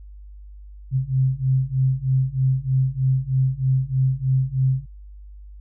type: beating tone pair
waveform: sine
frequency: 130 / 133.2 Hz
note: C3 / C3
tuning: -11 / +31 cents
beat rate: 3.2 Hz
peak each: -21 / -20 dBFS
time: 0.91-4.86 s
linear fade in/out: 50 ms
effects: added 50 Hz sine -38 dBFS peak until 5.6 s